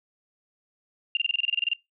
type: tone bursts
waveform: sine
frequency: 2794 Hz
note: F7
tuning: in tune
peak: -20 dBFS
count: 13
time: 1.15-1.734 s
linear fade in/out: 2 ms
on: 20 ms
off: 27 ms
effects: noise-tail reverb RT60 0.2 s tail -24 dB re dry